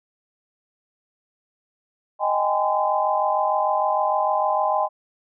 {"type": "chord", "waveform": "sine", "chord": "Ab major seventh", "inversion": "second", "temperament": "equal with one note detuned", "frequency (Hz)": [622.3, 784, 830.6, 1025.6], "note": ["Eb5", "G5", "Ab5", "C6"], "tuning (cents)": [0, 0, 0, -35], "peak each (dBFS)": -24, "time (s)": [2.19, 4.89], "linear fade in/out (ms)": 50, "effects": []}